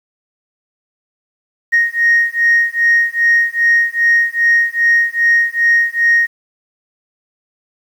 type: beating tone pair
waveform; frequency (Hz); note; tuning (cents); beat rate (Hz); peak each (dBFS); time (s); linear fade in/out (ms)
sine; 1864.7 / 1867.2; A#6 / A#6; 0 / +2; 2.5; -12; 1.72-6.27; 20
effects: tanh soft clip ceiling -4 dBFS + 7-bit